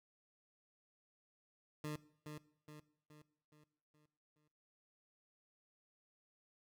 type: tone with echo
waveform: 20% pulse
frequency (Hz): 150.9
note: D3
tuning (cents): +47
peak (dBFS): -36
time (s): 1.84-1.96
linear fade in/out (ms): 2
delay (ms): 420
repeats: 6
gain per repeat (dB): -6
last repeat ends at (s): 4.48
effects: noise-tail reverb RT60 0.7 s tail -19 dB re dry